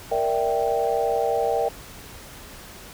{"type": "chord", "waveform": "sine", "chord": "E half-diminished seventh", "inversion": "second", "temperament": "equal", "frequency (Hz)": [466.2, 587.3, 659.3, 784], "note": ["Bb4", "D5", "E5", "G5"], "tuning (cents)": [0, 0, 0, 0], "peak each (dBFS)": [-24, -27, -27, -25], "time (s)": [0.11, 1.69], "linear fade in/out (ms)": 10, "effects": ["pink hiss -42 dBFS RMS until 2.93 s"]}